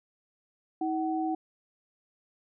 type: tone pair together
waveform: sine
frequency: 320 / 752.1 Hz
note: D#4 / F#5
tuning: +49 / +28 cents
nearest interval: octave + minor third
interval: 1479 cents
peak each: -29 / -31 dBFS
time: 0.81-1.35 s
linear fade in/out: 5 ms
effects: none